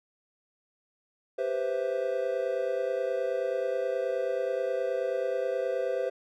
triangle chord, C major seventh, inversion second, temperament equal, 392 / 493.9 / 523.3 / 659.3 Hz, G4 / B4 / C5 / E5, 0 / 0 / 0 / 0 cents, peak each -33 / -31 / -28 / -34 dBFS, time 1.38-6.1 s, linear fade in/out 10 ms, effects none

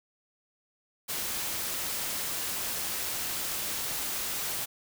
white noise, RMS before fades -33 dBFS, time 1.08-4.66 s, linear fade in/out 20 ms, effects none

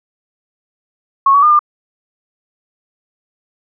sine tone with pitch steps, 1097 / 1132 / 1212 / 1198 Hz, C#6 / C#6 / D#6 / D6, -18 / +36 / -46 / +34 cents, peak -6 dBFS, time 1.26-1.592 s, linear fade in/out 5 ms, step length 83 ms, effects none

